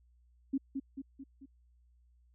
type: tone with echo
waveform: sine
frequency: 271.1 Hz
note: C#4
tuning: 38 cents flat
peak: -28 dBFS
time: 0.53-0.58 s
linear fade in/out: 10 ms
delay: 220 ms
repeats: 4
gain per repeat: -5 dB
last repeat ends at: 1.46 s
effects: added 60 Hz sine -63 dBFS peak until 2.34 s